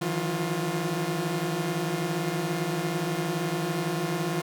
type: tone cluster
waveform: sawtooth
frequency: 151 / 162.9 / 180.5 / 352.4 Hz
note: D3 / E3 / F#3 / F4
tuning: +48 / -20 / -43 / +16 cents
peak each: -33 / -26 / -31 / -27 dBFS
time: 0.01-4.42 s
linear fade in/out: 10 ms
effects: none